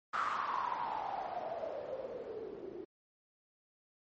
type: noise with low-pass filter sweep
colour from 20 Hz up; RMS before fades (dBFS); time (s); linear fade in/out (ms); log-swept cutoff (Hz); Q
blue; -39; 0.13-2.85; 10; 1300 to 350; 8.7
effects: MP3 32 kbps